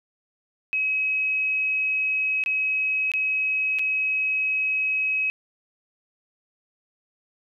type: tone with dropouts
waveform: sine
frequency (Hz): 2550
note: D#7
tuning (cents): +42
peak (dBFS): -21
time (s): 0.73-5.3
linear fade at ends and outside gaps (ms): 0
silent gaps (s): 2.438-2.461 / 3.117-3.137 / 3.787-3.793
effects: none